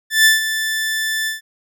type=tone with ADSR envelope; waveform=sawtooth; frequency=1760 Hz; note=A6; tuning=in tune; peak=-4 dBFS; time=0.1-1.41 s; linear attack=150 ms; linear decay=150 ms; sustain=-11 dB; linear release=140 ms; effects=none